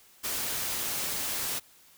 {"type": "noise", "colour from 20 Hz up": "white", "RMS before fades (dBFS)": -32, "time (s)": [0.23, 1.6], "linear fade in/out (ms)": 20, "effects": ["white hiss -58 dBFS RMS until 1.97 s"]}